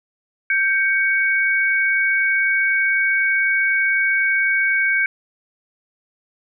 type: tone pair together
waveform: sine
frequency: 1568 / 2238 Hz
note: G6 / C#7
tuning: 0 / +16 cents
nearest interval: tritone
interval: 616 cents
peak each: -18 dBFS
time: 0.5-5.06 s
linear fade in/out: 2 ms
effects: none